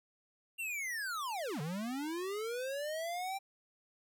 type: linear two-way sweep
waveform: square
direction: down then up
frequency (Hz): 2794 to 141.3 to 791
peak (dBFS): -37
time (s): 0.58-3.39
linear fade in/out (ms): 20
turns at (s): 1.61
effects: none